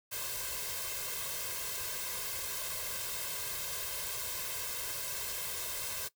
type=noise with comb filter; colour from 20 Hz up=white; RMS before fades=-38 dBFS; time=0.11-6.09 s; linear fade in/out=20 ms; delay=1.9 ms; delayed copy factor=+1; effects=noise-tail reverb RT60 0.1 s tail -19 dB re dry